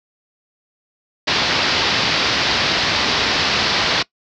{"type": "low-pass noise", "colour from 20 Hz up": "white", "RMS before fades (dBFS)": -18, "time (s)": [1.27, 4.03], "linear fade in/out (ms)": 10, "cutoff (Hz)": 5100, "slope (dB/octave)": 48, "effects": ["noise-tail reverb RT60 0.1 s tail -22 dB re dry", "high-pass 60 Hz 12 dB/octave"]}